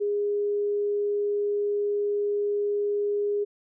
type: tone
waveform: sine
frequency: 410.6 Hz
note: G#4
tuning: 20 cents flat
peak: -23 dBFS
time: 0-3.45 s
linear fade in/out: 20 ms
effects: none